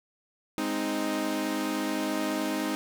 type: chord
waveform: sawtooth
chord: Ab major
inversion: none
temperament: equal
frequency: 207.7 / 261.6 / 311.1 Hz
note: Ab3 / C4 / Eb4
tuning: 0 / 0 / 0 cents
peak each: -31 / -29 / -26 dBFS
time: 0.58-2.75 s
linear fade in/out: 0 ms
effects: none